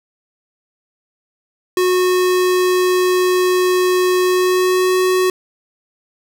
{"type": "tone with pitch glide", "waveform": "square", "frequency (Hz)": [365.3, 369.8], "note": ["F#4", "F#4"], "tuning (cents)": [-22, -1], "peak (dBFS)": -13, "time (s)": [1.77, 5.3], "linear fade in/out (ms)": 2, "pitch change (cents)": 21, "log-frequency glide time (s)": [4.22, 4.98], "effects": []}